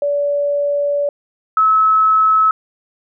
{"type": "tone pair in turn", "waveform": "sine", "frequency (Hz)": [575, 1294.5], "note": ["D5", "E6"], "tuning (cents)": [-37, -32], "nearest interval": "octave + major second", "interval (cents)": 1405, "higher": "second", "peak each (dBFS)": [-14, -9], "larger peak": "second", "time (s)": [[0.02, 1.09], [1.57, 2.51]], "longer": "first", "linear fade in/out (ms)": 2, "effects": []}